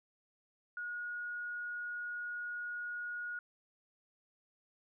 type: tone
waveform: sine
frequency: 1445 Hz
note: F#6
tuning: 41 cents flat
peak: -38 dBFS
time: 0.77-3.39 s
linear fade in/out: 2 ms
effects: none